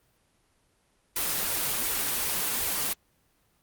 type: noise with flanger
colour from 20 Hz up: white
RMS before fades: -28 dBFS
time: 1.16-2.93 s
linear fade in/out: 2 ms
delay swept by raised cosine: 2 to 6.9 ms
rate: 2.7 Hz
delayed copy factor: +0.65
effects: pink hiss -68 dBFS RMS until 3.62 s + Opus 24 kbps